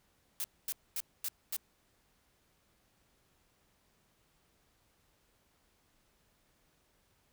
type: noise bursts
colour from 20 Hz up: blue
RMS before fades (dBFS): -36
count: 5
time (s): 0.4-1.565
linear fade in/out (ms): 0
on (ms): 41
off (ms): 240
effects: pink hiss -72 dBFS RMS until 7.32 s